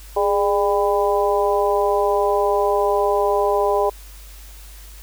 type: harmonic tone with a mistuned harmonic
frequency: 199.7 Hz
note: G3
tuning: 32 cents sharp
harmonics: 2 / 3 / 4 / 5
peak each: -19 / -21 / -22 / -23 dBFS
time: 0.16-3.9 s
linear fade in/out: 10 ms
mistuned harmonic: 2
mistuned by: +56 cents
effects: added 50 Hz sine -38 dBFS peak until 5.02 s + white hiss -45 dBFS RMS until 5.02 s